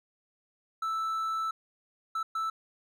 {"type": "tone bursts at uneven times", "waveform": "triangle", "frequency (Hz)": 1318.5, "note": "E6", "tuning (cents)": 0, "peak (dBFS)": -27, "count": 3, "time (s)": [[0.82, 1.51], [2.15, 2.23], [2.35, 2.5]], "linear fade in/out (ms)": 5, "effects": []}